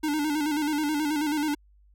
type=tone with vibrato; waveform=square; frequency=300 Hz; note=D4; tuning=37 cents sharp; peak=-25 dBFS; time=0.03-1.55 s; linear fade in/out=10 ms; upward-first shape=square; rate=9.3 Hz; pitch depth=58 cents each way; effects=added 50 Hz sine -55 dBFS peak until 1.94 s